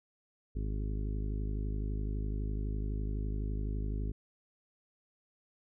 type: harmonic tone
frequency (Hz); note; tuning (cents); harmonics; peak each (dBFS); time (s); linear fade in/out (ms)
51.91; G#1; 0; 1 / 2 / 3 / 4 / 5 / 6 / 7 / 8; -33 / -40 / -45 / -47 / -46 / -51 / -52 / -51; 0.55-4.12; 10
effects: none